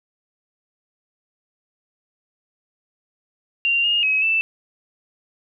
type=tone with pitch steps; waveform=sine; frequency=2772 / 2842 / 2550 / 2649 Hz; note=F7 / F7 / D#7 / E7; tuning=-14 / +30 / +42 / +8 cents; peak=-16 dBFS; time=3.65-4.41 s; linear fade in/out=0 ms; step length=190 ms; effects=none